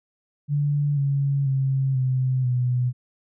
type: tone with pitch steps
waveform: sine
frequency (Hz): 145.1 / 139.67 / 134.45 / 129.42 / 124.58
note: D3 / C#3 / C3 / C3 / B2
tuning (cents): -21 / +13 / +47 / -19 / +15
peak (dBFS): -19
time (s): 0.48-2.93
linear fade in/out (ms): 50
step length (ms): 490
effects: none